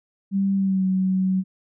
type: tone with pitch glide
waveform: sine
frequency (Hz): 195.8 to 187.93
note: G3 to F#3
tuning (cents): -2 to +27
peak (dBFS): -18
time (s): 0.31-1.44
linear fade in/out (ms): 50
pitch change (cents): -71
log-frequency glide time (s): 0.55-0.85
effects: none